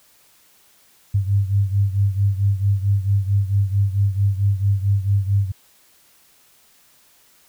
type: beating tone pair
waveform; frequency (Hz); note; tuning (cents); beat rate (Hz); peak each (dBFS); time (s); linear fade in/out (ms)
sine; 98.4 / 102.9; G2 / G#2; +7 / -16; 4.5; -17 / -21; 1.14-5.52; 10
effects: white hiss -55 dBFS RMS until 7.48 s